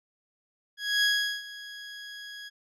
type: tone with ADSR envelope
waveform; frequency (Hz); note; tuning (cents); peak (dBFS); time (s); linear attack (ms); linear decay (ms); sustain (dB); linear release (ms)
20% pulse; 1661.2; G#6; 0; -16; 0.77-2.5; 260; 390; -19; 26
effects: low-pass 8000 Hz 12 dB/octave